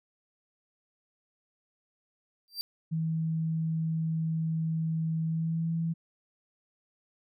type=tone with exponential growth; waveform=45% pulse; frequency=4699 Hz; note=D8; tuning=in tune; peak=-27 dBFS; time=2.48-2.61 s; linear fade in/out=0 ms; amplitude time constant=27 ms
type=tone with pitch glide; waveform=sine; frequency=161.2 to 164.87 Hz; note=E3 to E3; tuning=-38 to +1 cents; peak=-27 dBFS; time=2.91-5.94 s; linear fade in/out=20 ms; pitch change=+39 cents; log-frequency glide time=5.24-5.71 s
effects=none